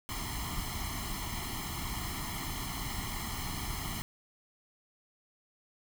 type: noise with comb filter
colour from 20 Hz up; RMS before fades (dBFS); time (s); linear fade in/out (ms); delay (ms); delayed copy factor
pink; -37; 0.09-4.02; 0; 0.96; +1
effects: none